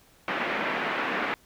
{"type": "band-pass noise", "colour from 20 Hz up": "white", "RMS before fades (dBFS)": -29, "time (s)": [0.28, 1.34], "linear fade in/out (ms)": 0, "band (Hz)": [190, 2300], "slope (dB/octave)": 24, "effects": ["pink hiss -59 dBFS RMS until 1.45 s"]}